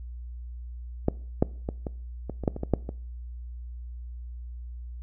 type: clicks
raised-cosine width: 2 ms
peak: -8 / -6 / -16 / -18 / -19 / -20 / -8 / -21 / -16 / -7 / -20 dBFS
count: 11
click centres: 1.084 / 1.425 / 1.689 / 1.868 / 2.297 / 2.437 / 2.478 / 2.564 / 2.634 / 2.737 / 2.891 s
effects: noise-tail reverb RT60 0.5 s tail -22 dB re dry + added 60 Hz sine -36 dBFS peak until 5.02 s